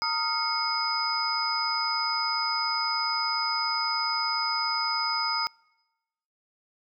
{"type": "tone cluster", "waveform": "sine", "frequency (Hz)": [912, 1252, 1389, 2183, 5010], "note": ["A#5", "D#6", "F6", "C#7", "D#8"], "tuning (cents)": [-38, 10, -10, -27, 11], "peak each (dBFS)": [-32, -31, -35, -35, -28], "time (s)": [0.02, 5.47], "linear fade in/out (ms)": 0, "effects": ["noise-tail reverb RT60 1.0 s tail -26 dB re dry"]}